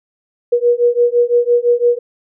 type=beating tone pair; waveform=sine; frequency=477.8 / 483.7 Hz; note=A#4 / B4; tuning=+43 / -36 cents; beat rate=5.9 Hz; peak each=-13 dBFS; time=0.52-1.99 s; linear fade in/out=10 ms; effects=none